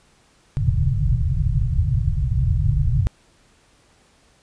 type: low-pass noise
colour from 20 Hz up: white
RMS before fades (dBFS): -19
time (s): 0.57-3.07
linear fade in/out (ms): 0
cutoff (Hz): 150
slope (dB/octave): 96
effects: pink hiss -57 dBFS RMS until 4.42 s + resampled to 22050 Hz

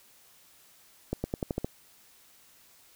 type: accelerating click train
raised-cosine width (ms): 2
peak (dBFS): -16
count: 7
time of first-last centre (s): 1.13-1.645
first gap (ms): 110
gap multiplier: 0.9
effects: white hiss -59 dBFS RMS until 2.95 s

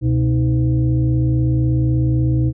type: tone with frequency modulation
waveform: sine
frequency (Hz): 124.1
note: B2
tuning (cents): +9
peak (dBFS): -13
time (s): 0.01-2.53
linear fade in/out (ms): 50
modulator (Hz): 192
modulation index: 0.81
effects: none

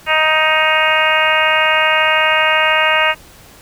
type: harmonic tone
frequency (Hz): 312.8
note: D#4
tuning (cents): +9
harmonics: 2 / 3 / 4 / 5 / 6 / 7 / 8 / 9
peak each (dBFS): -19 / -19 / -19 / -19 / -19 / -19 / -19 / -19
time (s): 0.06-3.15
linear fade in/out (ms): 50
effects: pink hiss -42 dBFS RMS until 3.61 s

